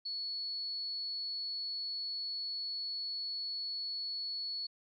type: tone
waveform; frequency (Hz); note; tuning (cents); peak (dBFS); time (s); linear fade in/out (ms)
sine; 4400; C#8; -14; -36; 0.05-4.67; 10
effects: none